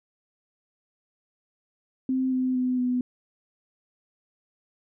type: tone with pitch steps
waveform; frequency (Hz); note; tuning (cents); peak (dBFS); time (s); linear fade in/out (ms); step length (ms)
sine; 260.3 / 256.6 / 252.9 / 249.3; C4 / C4 / B3 / B3; -9 / -34 / +41 / +16; -22; 2.09-3.01; 2; 230
effects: none